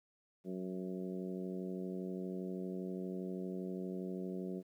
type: harmonic tone with a mistuned harmonic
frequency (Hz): 92.5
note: F#2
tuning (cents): 0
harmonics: 2 / 3 / 4 / 5 / 6 / 7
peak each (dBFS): -41 / -47 / -44 / -50 / -54 / -55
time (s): 0.44-4.63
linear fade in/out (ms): 50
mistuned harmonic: 7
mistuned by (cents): +23
effects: 12-bit